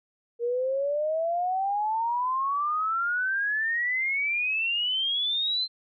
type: exponential sweep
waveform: sine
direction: up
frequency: 466.2 to 4138 Hz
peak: -24 dBFS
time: 0.39-5.68 s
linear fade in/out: 50 ms
effects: none